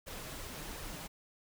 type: noise with flanger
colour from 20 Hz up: pink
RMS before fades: -44 dBFS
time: 0.06-1.08 s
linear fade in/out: 20 ms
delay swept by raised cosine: 1.6 to 6.8 ms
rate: 2.7 Hz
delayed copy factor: +0.55
effects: none